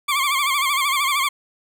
20% pulse tone with vibrato, 1114 Hz, C#6, 8 cents sharp, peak -13 dBFS, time 0.08-1.29 s, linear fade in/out 10 ms, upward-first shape sine, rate 13 Hz, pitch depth 100 cents each way, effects none

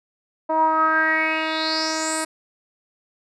10% pulse tone with low-pass filter sweep, 317 Hz, D#4, 32 cents sharp, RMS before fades -21 dBFS, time 0.49-2.25 s, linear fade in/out 10 ms, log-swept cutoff 790 to 9600 Hz, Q 6.7, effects none

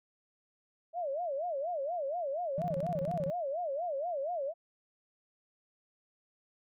sine tone with vibrato, 622.3 Hz, D#5, in tune, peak -32 dBFS, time 0.93-4.54 s, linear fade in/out 50 ms, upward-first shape sine, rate 4.2 Hz, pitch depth 250 cents each way
triangle tone bursts, 165.1 Hz, E3, 3 cents sharp, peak -32 dBFS, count 12, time 2.58-3.3 s, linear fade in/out 0 ms, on 38 ms, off 24 ms
effects none

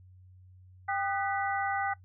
sine tone cluster, 791 / 1225 / 1500 / 1962 Hz, G5 / D#6 / F#6 / B6, +15 / -27 / +23 / -12 cents, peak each -30 / -37 / -35 / -37 dBFS, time 0.88-1.94 s, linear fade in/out 10 ms, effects noise-tail reverb RT60 0.1 s tail -19 dB re dry + added 92 Hz sine -52 dBFS peak until 2.04 s

